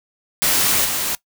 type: noise with level steps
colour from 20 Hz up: white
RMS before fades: -17 / -22 dBFS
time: 0.42-1.15 s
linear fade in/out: 0 ms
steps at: 0.84 s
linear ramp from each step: 20 ms
effects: noise-tail reverb RT60 0.1 s tail -20 dB re dry